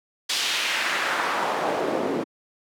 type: noise with band-pass filter sweep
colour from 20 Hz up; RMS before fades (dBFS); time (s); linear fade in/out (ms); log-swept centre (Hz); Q
pink; -25; 0.29-2.24; 10; 4300 to 320; 1.3
effects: high-pass 200 Hz 12 dB/octave